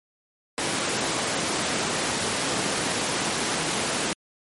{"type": "high-pass noise", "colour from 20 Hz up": "pink", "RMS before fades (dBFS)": -26, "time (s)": [0.58, 4.13], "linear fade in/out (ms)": 0, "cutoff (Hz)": 190, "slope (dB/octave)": 12, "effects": ["MP3 48 kbps"]}